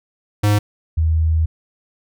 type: tone pair in turn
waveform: square / sine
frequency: 103.83 / 80.02 Hz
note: G#2 / D#2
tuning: 0 / +49 cents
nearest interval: perfect fourth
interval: 451 cents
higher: first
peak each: -13 dBFS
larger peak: neither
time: 0.43-0.59 / 0.97-1.46 s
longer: second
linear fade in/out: 10 ms
effects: none